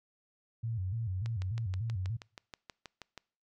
sine tone with vibrato, 103.1 Hz, G#2, 12 cents flat, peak -32 dBFS, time 0.63-2.17 s, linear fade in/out 10 ms, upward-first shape square, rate 3.4 Hz, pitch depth 180 cents each way
click train, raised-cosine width 0.2 ms, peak -27 dBFS, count 13, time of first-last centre 1.26-3.177 s, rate 6.26 Hz
effects noise-tail reverb RT60 0.5 s tail -25 dB re dry

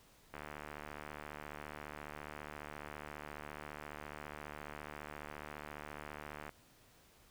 click train, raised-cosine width 0.5 ms, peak -30 dBFS, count 460, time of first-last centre 0.34-6.493 s, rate 74.6 Hz, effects pink hiss -65 dBFS RMS until 7.3 s

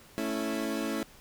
30% pulse chord, A major, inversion none, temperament equal, 220 / 277.2 / 329.6 Hz, A3 / C#4 / E4, 0 / 0 / 0 cents, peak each -32 dBFS, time 0.18-1.03 s, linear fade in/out 0 ms, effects pink hiss -55 dBFS RMS until 1.2 s

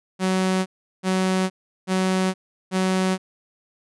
sawtooth tone bursts, 187.3 Hz, F#3, 21 cents sharp, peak -15 dBFS, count 4, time 0.19-3.18 s, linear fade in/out 50 ms, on 470 ms, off 370 ms, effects resampled to 24000 Hz

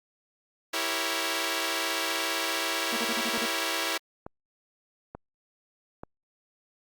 5% pulse chord, E diminished seventh, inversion none, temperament equal, 329.6 / 392 / 466.2 / 554.4 Hz, E4 / G4 / Bb4 / Db5, 0 / 0 / 0 / 0 cents, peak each -20 / -24 / -23 / -21 dBFS, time 0.73-3.98 s, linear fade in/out 10 ms
sawtooth tone bursts, 232.5 Hz, A#3, 4 cents flat, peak -27 dBFS, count 7, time 2.92-3.461 s, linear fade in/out 10 ms, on 49 ms, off 33 ms
click train, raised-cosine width 1 ms, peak -24 dBFS, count 4, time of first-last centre 3.38-6.035 s, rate 1.13 Hz
effects Opus 48 kbps

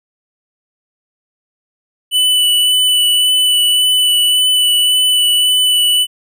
square tone with vibrato, 2981 Hz, F#7, 12 cents sharp, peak -10 dBFS, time 2.11-6.07 s, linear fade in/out 50 ms, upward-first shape sine, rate 1.8 Hz, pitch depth 12 cents each way, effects none

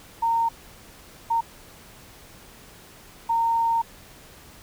sine tone bursts at uneven times, 919 Hz, A#5, 25 cents flat, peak -19 dBFS, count 3, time 0.22-0.49 / 1.3-1.41 / 3.29-3.82 s, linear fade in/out 10 ms, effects pink hiss -48 dBFS RMS until 4.62 s

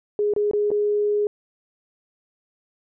sine tone with dropouts, 415.3 Hz, G#4, in tune, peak -18 dBFS, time 0.19-1.27 s, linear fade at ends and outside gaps 1 ms, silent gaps 0.337-0.363 / 0.512-0.534 / 0.705-0.715 s, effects none

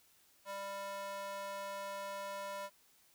square tone with high-pass filter, 198 Hz, G3, 18 cents sharp, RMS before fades -43 dBFS, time 0.45-2.7 s, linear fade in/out 50 ms, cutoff 760 Hz, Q 8.4, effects white hiss -68 dBFS RMS until 3.14 s

